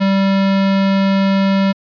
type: tone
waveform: square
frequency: 194.8 Hz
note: G3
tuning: 11 cents flat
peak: -12 dBFS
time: 0-1.73 s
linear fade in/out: 20 ms
effects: resampled to 11025 Hz